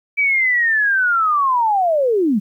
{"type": "linear sweep", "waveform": "sine", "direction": "down", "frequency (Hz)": [2314, 185], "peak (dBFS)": -13, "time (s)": [0.17, 2.4], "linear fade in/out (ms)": 20, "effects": ["9-bit"]}